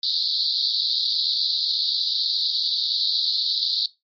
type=band-pass noise; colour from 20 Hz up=white; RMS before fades=-23 dBFS; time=0.03-3.86 s; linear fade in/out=2 ms; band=3700 to 4700 Hz; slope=96 dB/octave; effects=noise-tail reverb RT60 0.2 s tail -18 dB re dry + MP3 32 kbps